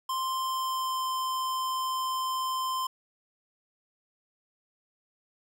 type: tone with pitch glide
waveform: square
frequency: 1046.5 to 1038.7 Hz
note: C6 to C6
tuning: 0 to -13 cents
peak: -29 dBFS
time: 0.09-2.87 s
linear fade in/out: 5 ms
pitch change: -13 cents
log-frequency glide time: 0.42-1.07 s
effects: none